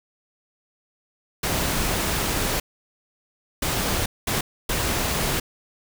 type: noise bursts at uneven times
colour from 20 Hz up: pink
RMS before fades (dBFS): -24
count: 4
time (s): 1.43-2.6 / 3.62-4.06 / 4.27-4.41 / 4.69-5.4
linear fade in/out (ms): 5
effects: none

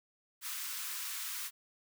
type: high-pass noise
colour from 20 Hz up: white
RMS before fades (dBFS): -40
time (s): 0.41-1.51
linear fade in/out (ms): 50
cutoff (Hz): 1000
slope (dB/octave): 48
effects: none

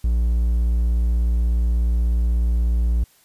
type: tone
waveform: triangle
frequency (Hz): 58.27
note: A#1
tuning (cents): 0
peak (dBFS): -14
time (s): 0.04-3.04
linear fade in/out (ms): 5
effects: white hiss -56 dBFS RMS until 3.24 s + resampled to 32000 Hz

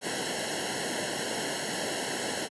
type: noise with comb filter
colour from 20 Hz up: pink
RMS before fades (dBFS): -32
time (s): 0.01-2.49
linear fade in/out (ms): 50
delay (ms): 0.83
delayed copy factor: -0.95
effects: high-pass 150 Hz 12 dB/octave + resampled to 24000 Hz

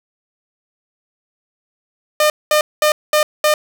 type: tone bursts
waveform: sawtooth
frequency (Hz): 606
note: D#5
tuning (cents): -46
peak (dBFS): -7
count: 5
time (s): 2.2-3.54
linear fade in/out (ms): 2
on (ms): 100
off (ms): 210
effects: none

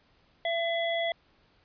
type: harmonic tone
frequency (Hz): 672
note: E5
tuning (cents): +33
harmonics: 1 / 3 / 5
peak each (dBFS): -28 / -33 / -35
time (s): 0.45-1.12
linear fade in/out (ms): 2
effects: pink hiss -65 dBFS RMS until 1.64 s + resampled to 11025 Hz

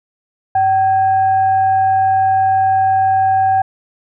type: tone with frequency modulation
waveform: sine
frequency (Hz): 767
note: G5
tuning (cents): -38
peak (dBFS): -10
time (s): 0.55-3.62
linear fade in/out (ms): 5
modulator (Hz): 866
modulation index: 0.25
effects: none

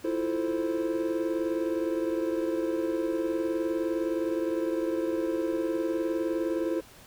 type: chord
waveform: triangle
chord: F major seventh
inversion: third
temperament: equal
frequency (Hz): 329.6 / 349.2 / 440 / 523.3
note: E4 / F4 / A4 / C5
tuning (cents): 0 / 0 / 0 / 0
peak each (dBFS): -27 / -32 / -33 / -31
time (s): 0.04-6.81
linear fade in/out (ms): 10
effects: pink hiss -52 dBFS RMS until 7.06 s

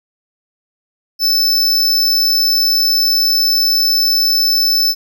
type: tone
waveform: square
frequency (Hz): 5274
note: E8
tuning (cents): 0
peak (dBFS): -11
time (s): 1.19-4.95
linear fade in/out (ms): 50
effects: none

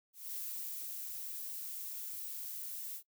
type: noise with ADSR envelope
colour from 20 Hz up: violet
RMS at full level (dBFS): -41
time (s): 0.13-3.03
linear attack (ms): 210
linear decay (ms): 570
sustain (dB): -2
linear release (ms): 83
effects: noise-tail reverb RT60 0.1 s tail -21 dB re dry

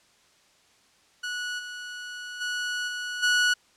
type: tone with level steps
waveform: sawtooth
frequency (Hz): 1468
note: F#6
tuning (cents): -14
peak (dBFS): -26 / -32 / -24 / -27 / -16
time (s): 1.23-3.54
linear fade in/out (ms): 10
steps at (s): 1.58 / 2.4 / 2.87 / 3.22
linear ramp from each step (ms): 20
effects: white hiss -61 dBFS RMS until 3.76 s + low-pass 7000 Hz 12 dB/octave

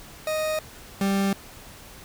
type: tone pair in turn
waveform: 40% pulse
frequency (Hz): 622.3 / 196.53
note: D#5 / G3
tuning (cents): 0 / +5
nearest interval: octave + minor sixth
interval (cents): 1995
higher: first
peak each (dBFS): -23 / -20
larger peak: second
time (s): 0.27-0.59 / 1.01-1.33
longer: neither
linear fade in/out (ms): 2
effects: pink hiss -45 dBFS RMS until 2.04 s

